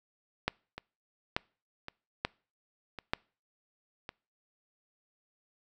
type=two click trains; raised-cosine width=0.3 ms; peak=-24 / -12 dBFS; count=4 / 4; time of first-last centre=0.78-4.091 / 0.48-3.135 s; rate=0.906 / 1.13 Hz; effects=noise-tail reverb RT60 0.4 s tail -26 dB re dry